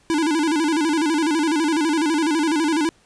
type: tone with vibrato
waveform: square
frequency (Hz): 312.1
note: D#4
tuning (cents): +5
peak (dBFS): -18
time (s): 0.1-2.89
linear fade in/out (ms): 0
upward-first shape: square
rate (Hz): 12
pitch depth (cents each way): 100
effects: pink hiss -57 dBFS RMS until 3.05 s + resampled to 22050 Hz